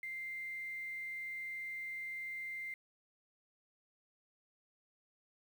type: tone with quantisation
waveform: sine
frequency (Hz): 2093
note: C7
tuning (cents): 0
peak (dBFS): -40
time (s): 0.03-2.74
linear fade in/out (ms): 2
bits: 10
effects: none